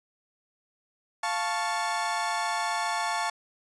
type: chord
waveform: 30% pulse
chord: F augmented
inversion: none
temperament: equal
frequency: 698.5 / 880 / 1108.7 Hz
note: F5 / A5 / C#6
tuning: 0 / 0 / 0 cents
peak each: -30 / -27 / -30 dBFS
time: 1.23-3.3 s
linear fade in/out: 5 ms
effects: resampled to 22050 Hz